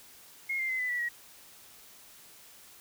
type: tone with pitch steps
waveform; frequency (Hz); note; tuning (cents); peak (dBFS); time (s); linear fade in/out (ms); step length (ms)
sine; 2152 / 2100 / 2050 / 2001 / 1953 / 1906.2; C7 / C7 / C7 / B6 / B6 / A#6; +48 / +6 / -36 / +22 / -20 / +38; -29; 0.49-1.09; 10; 100
effects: white hiss -54 dBFS RMS until 2.8 s